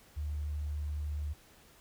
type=tone; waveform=sine; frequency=74.4 Hz; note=D2; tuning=23 cents sharp; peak=-33 dBFS; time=0.16-1.34 s; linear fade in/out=20 ms; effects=pink hiss -60 dBFS RMS until 1.8 s